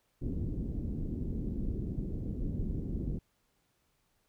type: low-pass noise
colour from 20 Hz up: pink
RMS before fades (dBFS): -35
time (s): 0.21-3.19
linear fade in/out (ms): 10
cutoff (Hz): 330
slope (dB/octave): 24
effects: pink hiss -75 dBFS RMS until 4.28 s